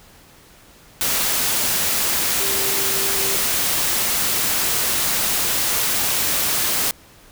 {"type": "tone in noise", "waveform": "sine", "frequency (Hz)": 392, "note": "G4", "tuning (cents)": 0, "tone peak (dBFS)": -30, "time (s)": [2.4, 3.36], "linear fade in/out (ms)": 0, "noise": "white", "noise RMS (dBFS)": -20, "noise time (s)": [1.01, 6.91], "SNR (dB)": -13, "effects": ["pink hiss -48 dBFS RMS until 7.31 s"]}